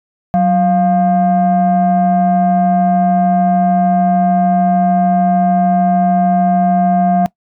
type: tone pair together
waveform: sine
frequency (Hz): 185.67 / 701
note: F#3 / F5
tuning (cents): +6 / +6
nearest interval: octave + major seventh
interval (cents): 2300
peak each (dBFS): -10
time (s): 0.34-7.26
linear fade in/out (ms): 0
effects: noise-tail reverb RT60 0.1 s tail -23 dB re dry + tanh soft clip ceiling -5 dBFS